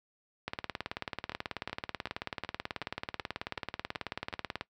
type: two click trains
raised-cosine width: 0.3 ms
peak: -24 / -18 dBFS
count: 9 / 77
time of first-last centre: 1.32-4.328 / 0.48-4.61 s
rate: 2.66 / 18.4 Hz
effects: noise-tail reverb RT60 0.1 s tail -19 dB re dry + high-pass 60 Hz 12 dB/octave